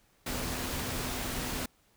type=tone in noise; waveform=sine; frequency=252.8 Hz; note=B3; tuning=41 cents sharp; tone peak=-43 dBFS; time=0.26-1.66 s; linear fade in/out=5 ms; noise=pink; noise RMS=-35 dBFS; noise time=0.26-1.66 s; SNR=-11 dB; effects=pink hiss -67 dBFS RMS until 1.96 s